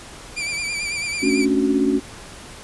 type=tone with vibrato; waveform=sawtooth; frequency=2349 Hz; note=D7; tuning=in tune; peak=-20 dBFS; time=0.36-1.46 s; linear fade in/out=20 ms; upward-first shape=sine; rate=9.1 Hz; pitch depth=47 cents each way
type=chord; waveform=sine; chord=D major seventh; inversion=second; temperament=equal; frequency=220 / 277.2 / 293.7 / 370 Hz; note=A3 / C#4 / D4 / F#4; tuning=0 / 0 / 0 / 0 cents; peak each=-24 / -18 / -24 / -22 dBFS; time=1.22-2 s; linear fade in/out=20 ms
effects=pink hiss -39 dBFS RMS until 2.63 s + resampled to 24000 Hz